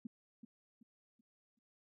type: tone with echo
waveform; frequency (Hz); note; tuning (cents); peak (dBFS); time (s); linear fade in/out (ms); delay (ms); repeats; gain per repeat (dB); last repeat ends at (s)
sine; 230.5; A#3; -19; -40; 0.05-0.07; 5; 380; 4; -9; 1.59
effects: none